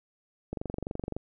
click train, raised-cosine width 2 ms, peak -20 dBFS, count 16, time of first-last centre 0.53-1.166 s, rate 23.6 Hz, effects none

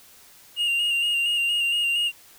triangle tone with vibrato, 2818 Hz, F7, 15 cents sharp, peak -19 dBFS, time 0.56-2.12 s, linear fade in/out 50 ms, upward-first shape square, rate 4.3 Hz, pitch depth 26 cents each way, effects white hiss -51 dBFS RMS until 2.38 s

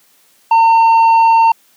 sine tone with tanh clipping, 909 Hz, A#5, 44 cents flat, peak -7 dBFS, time 0.51-1.52 s, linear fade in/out 5 ms, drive 5 dB, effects white hiss -52 dBFS RMS until 1.76 s + high-pass 150 Hz 12 dB/octave

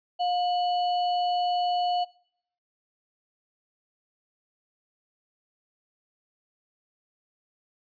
sine tone with sample-and-hold, 713 Hz, F5, 36 cents sharp, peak -23 dBFS, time 0.19-2.05 s, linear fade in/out 20 ms, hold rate 3675 Hz, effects noise-tail reverb RT60 0.7 s tail -23 dB re dry + resampled to 11025 Hz

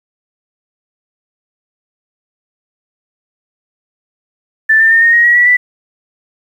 sine tone with pitch steps, 1763 / 1791.7 / 1821 / 1850.7 / 1880.8 / 1911.5 / 1942.7 / 1974.3 Hz, A6 / A6 / A#6 / A#6 / A#6 / A#6 / B6 / B6, +3 / +31 / -41 / -13 / +15 / +43 / -29 / -1 cents, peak -5 dBFS, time 4.69-5.57 s, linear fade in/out 10 ms, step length 110 ms, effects 7-bit

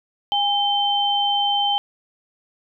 sine tone pair together, 816 / 3100 Hz, G#5 / G7, -31 / -20 cents, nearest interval octave + major seventh, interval 2311 cents, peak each -20 dBFS, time 0.32-1.78 s, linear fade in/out 0 ms, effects none

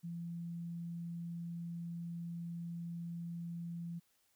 sine tone, 170 Hz, F3, 46 cents flat, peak -40 dBFS, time 0.03-4 s, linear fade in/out 20 ms, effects white hiss -75 dBFS RMS until 4.35 s

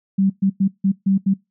sine tone bursts at uneven times, 193.9 Hz, G3, 19 cents flat, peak -13 dBFS, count 6, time 0.18-0.3 / 0.42-0.5 / 0.6-0.68 / 0.84-0.92 / 1.06-1.18 / 1.26-1.34 s, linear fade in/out 10 ms, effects noise-tail reverb RT60 0.2 s tail -23 dB re dry

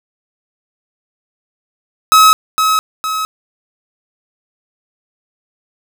45% pulse tone with echo, 1281 Hz, E6, 50 cents flat, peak -4 dBFS, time 2.12-2.33 s, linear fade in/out 0 ms, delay 460 ms, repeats 2, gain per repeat -6 dB, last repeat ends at 3.25 s, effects none

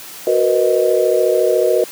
sine chord, B major seventh, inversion second, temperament equal with one note detuned, 370 / 466.2 / 500.2 / 622.3 Hz, F#4 / A#4 / B4 / D#5, 0 / 0 / +22 / 0 cents, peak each -17 dBFS, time 0.27-1.84 s, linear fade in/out 2 ms, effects white hiss -34 dBFS RMS until 1.91 s + high-pass 150 Hz 12 dB/octave

